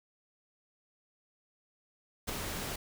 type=noise with ADSR envelope; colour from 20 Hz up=pink; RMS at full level=-33 dBFS; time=2.27-2.76 s; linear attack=20 ms; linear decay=11 ms; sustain=-5 dB; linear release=5 ms; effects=none